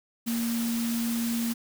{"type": "tone in noise", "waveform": "sine", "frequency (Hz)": 232.4, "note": "A#3", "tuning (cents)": -5, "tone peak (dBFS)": -26, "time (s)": [0.26, 1.54], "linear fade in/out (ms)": 20, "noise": "white", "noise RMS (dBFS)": -36, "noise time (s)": [0.26, 1.54], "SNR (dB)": 7, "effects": []}